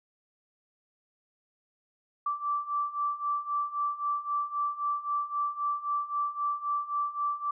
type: beating tone pair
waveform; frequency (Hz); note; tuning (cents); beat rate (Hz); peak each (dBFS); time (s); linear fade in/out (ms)
sine; 1164 / 1167.8; D6 / D6; -16 / -10; 3.8; -33 / -30; 2.26-7.51; 5
effects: none